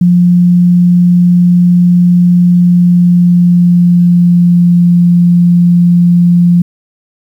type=tone with pitch glide; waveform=sine; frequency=176.5 to 174.27 Hz; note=F3 to F3; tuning=+19 to -3 cents; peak=-3 dBFS; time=0.01-6.62 s; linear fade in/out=5 ms; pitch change=-22 cents; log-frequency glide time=2.47-4.8 s; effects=7-bit